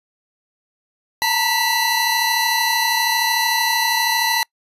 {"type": "tone cluster", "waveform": "square", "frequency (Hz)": [890, 923, 964, 1960, 4050], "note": ["A5", "A#5", "B5", "B6", "B7"], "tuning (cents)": [20, -17, -42, -14, 43], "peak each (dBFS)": [-24, -25, -28, -21, -23], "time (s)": [1.22, 4.43], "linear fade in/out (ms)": 0, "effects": ["noise-tail reverb RT60 0.1 s tail -26 dB re dry", "resampled to 32000 Hz"]}